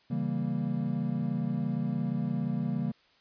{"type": "chord", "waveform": "triangle", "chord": "C# diminished seventh", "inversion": "none", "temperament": "equal", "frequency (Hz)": [138.59, 164.81, 196, 233.1], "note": ["C#3", "E3", "G3", "Bb3"], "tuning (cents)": [0, 0, 0, 0], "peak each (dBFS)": [-32, -32, -32, -31], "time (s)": [0.1, 2.92], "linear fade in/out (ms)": 10, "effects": ["white hiss -64 dBFS RMS until 3.2 s", "resampled to 11025 Hz"]}